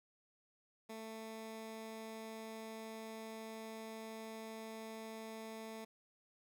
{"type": "tone", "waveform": "15% pulse", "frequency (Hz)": 221.8, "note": "A3", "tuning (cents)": 14, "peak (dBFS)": -40, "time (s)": [0.89, 5.85], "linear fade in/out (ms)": 10, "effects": []}